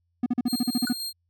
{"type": "tone bursts", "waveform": "triangle", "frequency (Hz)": 245, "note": "B3", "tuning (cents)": -14, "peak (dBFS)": -18, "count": 10, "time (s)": [0.23, 0.928], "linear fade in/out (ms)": 5, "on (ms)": 32, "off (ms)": 42}
{"type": "tone with tremolo", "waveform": "sawtooth", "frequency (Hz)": 4211, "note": "C8", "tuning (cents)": 10, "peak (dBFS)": -27, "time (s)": [0.46, 1.13], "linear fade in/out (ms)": 50, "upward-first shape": "square", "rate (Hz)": 3.7, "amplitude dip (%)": 30}
{"type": "tone with exponential decay", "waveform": "square", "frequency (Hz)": 1464, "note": "F#6", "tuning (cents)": -19, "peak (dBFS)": -26, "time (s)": [0.87, 0.96], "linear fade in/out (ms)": 2, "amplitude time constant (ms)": 18}
{"effects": ["added 86 Hz sine -70 dBFS peak until 1.29 s"]}